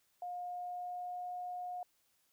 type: tone with pitch glide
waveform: sine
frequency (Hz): 713 to 719.2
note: F5 to F#5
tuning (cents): +36 to -49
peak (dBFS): -39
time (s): 0.22-1.83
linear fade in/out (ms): 2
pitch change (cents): +15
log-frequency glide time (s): 0.38-1.33
effects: white hiss -75 dBFS RMS until 2.32 s